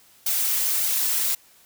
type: noise with flanger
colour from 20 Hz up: blue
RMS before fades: -23 dBFS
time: 0.26-1.35 s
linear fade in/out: 5 ms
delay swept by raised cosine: 1.3 to 5.6 ms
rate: 1.7 Hz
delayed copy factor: +0.7
effects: white hiss -55 dBFS RMS until 1.65 s